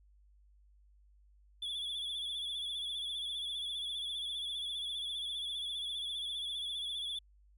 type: tone with vibrato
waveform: triangle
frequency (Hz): 3423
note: A7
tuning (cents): -48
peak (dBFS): -35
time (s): 1.62-7.19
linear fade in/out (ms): 5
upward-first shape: sine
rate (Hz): 15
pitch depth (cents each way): 59
effects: added 50 Hz sine -61 dBFS peak until 7.57 s